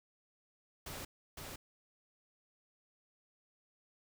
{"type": "noise with echo", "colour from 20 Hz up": "pink", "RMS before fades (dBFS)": -45, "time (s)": [0.86, 1.05], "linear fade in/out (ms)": 5, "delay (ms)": 510, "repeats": 1, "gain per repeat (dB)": -2, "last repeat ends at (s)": 1.56, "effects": []}